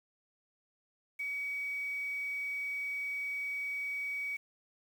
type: tone with quantisation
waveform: sine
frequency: 2265 Hz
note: C#7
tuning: 37 cents sharp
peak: -34 dBFS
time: 1.19-4.37 s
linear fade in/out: 10 ms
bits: 9
effects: none